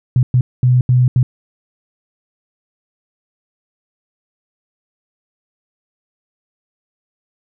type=tone bursts at uneven times; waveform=sine; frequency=125.4 Hz; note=B2; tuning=27 cents sharp; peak=-8 dBFS; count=5; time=0.16-0.23 / 0.34-0.41 / 0.63-0.81 / 0.89-1.08 / 1.16-1.23 s; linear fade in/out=2 ms; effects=none